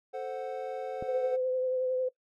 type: chord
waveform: triangle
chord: F# diminished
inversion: first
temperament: equal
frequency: 440 / 523.3 / 740 Hz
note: A4 / C5 / F#5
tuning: 0 / 0 / 0 cents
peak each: -37 / -35 / -37 dBFS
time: 0.13-1.37 s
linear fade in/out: 20 ms
type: click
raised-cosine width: 2 ms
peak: -25 dBFS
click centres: 1.025 s
type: tone with vibrato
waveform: sine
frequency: 512 Hz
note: C5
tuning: 38 cents flat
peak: -27 dBFS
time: 1.08-2.09 s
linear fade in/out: 10 ms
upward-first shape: triangle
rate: 11 Hz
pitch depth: 25 cents each way
effects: noise-tail reverb RT60 0.1 s tail -20 dB re dry